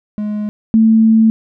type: tone pair in turn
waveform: triangle / sine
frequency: 210 / 222.3 Hz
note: G#3 / A3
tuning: +19 / +18 cents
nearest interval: minor second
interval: 99 cents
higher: second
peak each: -15 / -6 dBFS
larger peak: second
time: 0.18-0.49 / 0.74-1.3 s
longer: second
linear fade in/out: 0 ms
effects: none